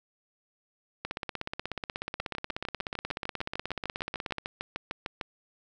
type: two click trains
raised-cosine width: 0.3 ms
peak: -17 / -17 dBFS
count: 21 / 56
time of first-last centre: 2.2-5.212 / 1.05-4.383 s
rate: 6.64 / 16.5 Hz
effects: none